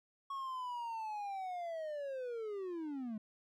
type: linear sweep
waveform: triangle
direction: down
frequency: 1107 to 207.7 Hz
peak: -37 dBFS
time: 0.3-3.18 s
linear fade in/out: 5 ms
effects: none